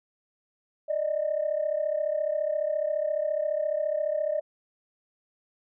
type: tone pair together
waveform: sine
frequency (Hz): 590 / 624.5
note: D5 / D#5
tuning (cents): +8 / +6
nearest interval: minor second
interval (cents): 98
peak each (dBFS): -27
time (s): 0.88-4.41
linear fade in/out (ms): 20
effects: tanh soft clip ceiling -18 dBFS